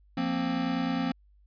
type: chord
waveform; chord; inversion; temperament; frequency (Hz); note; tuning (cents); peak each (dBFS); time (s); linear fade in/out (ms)
square; F suspended fourth; none; equal with one note detuned; 174.61 / 233.1 / 263; F3 / Bb3 / C4; 0 / 0 / +9; -34 / -33 / -30; 0.17-1.12; 5
effects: added 50 Hz sine -57 dBFS peak until 1.46 s + resampled to 11025 Hz